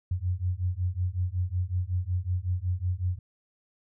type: beating tone pair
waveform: sine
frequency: 88 / 93.4 Hz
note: F2 / F#2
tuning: +14 / +17 cents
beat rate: 5.4 Hz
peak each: -29 dBFS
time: 0.11-3.19 s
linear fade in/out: 5 ms
effects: none